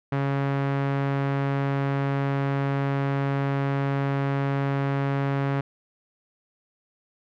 sawtooth tone with low-pass filter, 138.59 Hz, C#3, in tune, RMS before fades -25 dBFS, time 0.12-5.61 s, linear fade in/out 5 ms, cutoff 1900 Hz, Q 1, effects none

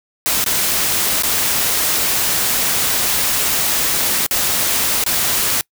white noise with dropouts, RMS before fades -17 dBFS, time 0.26-5.61 s, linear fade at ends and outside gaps 0 ms, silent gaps 0.441-0.462 / 1.223-1.234 / 4.264-4.31 / 5.038-5.063 s, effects noise-tail reverb RT60 0.1 s tail -26 dB re dry

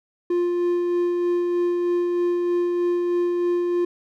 triangle tone with tremolo, 350.6 Hz, F4, 7 cents sharp, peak -16 dBFS, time 0.3-3.85 s, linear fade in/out 5 ms, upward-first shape sine, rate 3.2 Hz, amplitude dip 25%, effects none

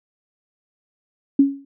sine tone with exponential decay, 277.2 Hz, C#4, in tune, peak -7 dBFS, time 1.39-1.65 s, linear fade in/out 5 ms, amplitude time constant 55 ms, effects none

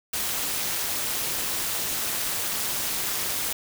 white noise with amplitude modulation, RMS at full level -25 dBFS, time 0.13-3.53 s, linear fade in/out 5 ms, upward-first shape sine, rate 213 Hz, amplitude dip 65%, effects none

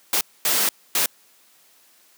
white noise bursts at uneven times, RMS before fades -20 dBFS, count 3, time 0.13-0.21 / 0.45-0.69 / 0.95-1.06 s, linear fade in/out 2 ms, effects white hiss -56 dBFS RMS until 2.17 s + high-pass 200 Hz 12 dB/octave

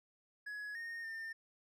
triangle tone with pitch steps, 1682 / 1845 / 1805 Hz, G#6 / A#6 / A6, +22 / -18 / +44 cents, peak -40 dBFS, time 0.46-1.33 s, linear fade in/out 10 ms, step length 290 ms, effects none

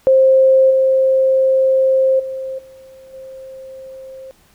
sine tone with level steps, 528 Hz, C5, 16 cents sharp, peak -7 / -10 / -22 / -38 / -31 dBFS, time 0.07-4.31 s, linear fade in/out 0 ms, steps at 0.7 / 2.19 / 2.58 / 3.13 s, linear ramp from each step 10 ms, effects pink hiss -53 dBFS RMS until 4.54 s

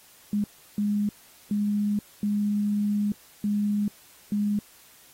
sine tone bursts at uneven times, 206.6 Hz, G#3, 9 cents flat, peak -22 dBFS, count 6, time 0.33-0.44 / 0.78-1.09 / 1.51-1.99 / 2.23-3.12 / 3.44-3.88 / 4.32-4.59 s, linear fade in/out 2 ms, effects white hiss -54 dBFS RMS until 5.13 s + AAC 48 kbps

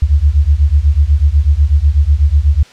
sine beating tone pair, 68.9 / 77 Hz, C#2 / D#2, -10 / -17 cents, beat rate 8.1 Hz, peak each -10 dBFS, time 0.02-2.63 s, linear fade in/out 5 ms, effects white hiss -41 dBFS RMS until 2.72 s + low-pass 5000 Hz 12 dB/octave

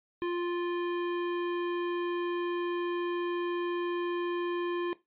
square tone, 349.2 Hz, F4, in tune, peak -30 dBFS, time 0.22-4.93 s, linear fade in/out 0 ms, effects noise-tail reverb RT60 0.2 s tail -17 dB re dry + resampled to 8000 Hz

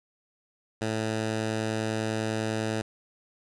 10% pulse tone, 110 Hz, A2, in tune, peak -19 dBFS, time 0.81-2.82 s, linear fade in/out 10 ms, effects resampled to 22050 Hz

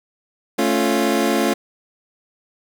25% pulse chord, A augmented, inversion none, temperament equal, 220 / 277.2 / 349.2 Hz, A3 / C#4 / E#4, 0 / 0 / 0 cents, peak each -17 dBFS, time 0.58-1.54 s, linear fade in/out 10 ms, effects none

